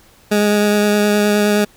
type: tone with vibrato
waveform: 20% pulse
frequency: 207.7 Hz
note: G#3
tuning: in tune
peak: -7 dBFS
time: 0.31-1.65 s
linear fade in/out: 10 ms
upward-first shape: sine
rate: 9.6 Hz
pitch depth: 12 cents each way
effects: pink hiss -49 dBFS RMS until 1.76 s